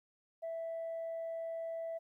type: tone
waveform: sine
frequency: 659.3 Hz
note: E5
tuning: in tune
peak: -36 dBFS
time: 0.42-1.99 s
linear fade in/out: 20 ms
effects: tanh soft clip ceiling -35 dBFS + 13-bit